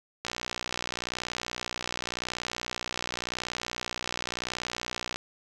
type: click train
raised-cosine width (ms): 0.2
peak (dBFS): -14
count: 300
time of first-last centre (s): 0.25-5.16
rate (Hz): 60.9
effects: none